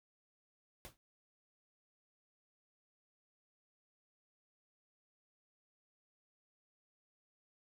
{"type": "noise with exponential decay", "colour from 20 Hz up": "pink", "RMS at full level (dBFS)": -45, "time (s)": [0.85, 0.97], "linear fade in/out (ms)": 0, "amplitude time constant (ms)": 26, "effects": []}